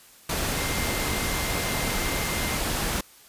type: tone in noise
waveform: sine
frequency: 2095 Hz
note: C7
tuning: 2 cents sharp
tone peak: -35 dBFS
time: 0.57-2.57 s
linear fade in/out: 5 ms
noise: pink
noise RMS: -27 dBFS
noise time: 0.29-3.01 s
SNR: -11 dB
effects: white hiss -52 dBFS RMS until 3.28 s + resampled to 32000 Hz